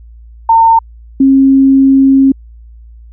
sine tone pair in turn, 908 / 270 Hz, A#5 / C#4, -46 / -45 cents, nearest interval octave + major sixth, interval 2099 cents, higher first, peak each -3 dBFS, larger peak neither, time 0.49-0.79 / 1.2-2.32 s, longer second, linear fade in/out 5 ms, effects added 57 Hz sine -32 dBFS peak until 3.12 s

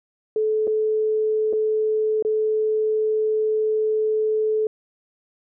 sine tone with dropouts, 433.1 Hz, A4, 27 cents flat, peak -18 dBFS, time 0.36-4.67 s, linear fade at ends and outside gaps 2 ms, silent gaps 0.671-0.676 / 1.528-1.533 / 2.225-2.249 s, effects none

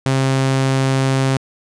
sawtooth tone, 133.6 Hz, C3, 36 cents sharp, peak -10 dBFS, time 0.06-1.37 s, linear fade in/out 0 ms, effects resampled to 22050 Hz

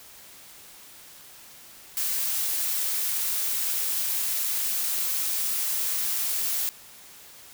blue noise, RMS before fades -27 dBFS, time 1.97-6.69 s, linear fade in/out 0 ms, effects white hiss -48 dBFS RMS until 7.53 s

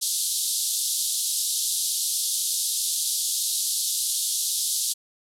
white band-pass noise, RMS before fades -26 dBFS, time 0.01-4.94 s, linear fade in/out 20 ms, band 3500 to 12000 Hz, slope 48 dB/octave, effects none

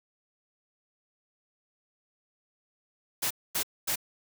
white noise bursts, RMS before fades -29 dBFS, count 3, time 3.22-3.958 s, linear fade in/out 10 ms, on 86 ms, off 240 ms, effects none

